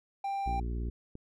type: tone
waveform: triangle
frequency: 790 Hz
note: G5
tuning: 13 cents sharp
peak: -29 dBFS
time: 0.24-0.6 s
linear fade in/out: 5 ms
type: harmonic tone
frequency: 58.8 Hz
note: A#1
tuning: 16 cents sharp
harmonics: 1 / 2 / 3 / 4 / 5 / 6 / 7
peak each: -32 / -42 / -46 / -45 / -49 / -48 / -51 dBFS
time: 0.46-0.9 s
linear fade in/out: 5 ms
type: click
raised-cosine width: 3 ms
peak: -31 dBFS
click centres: 1.154 s
effects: none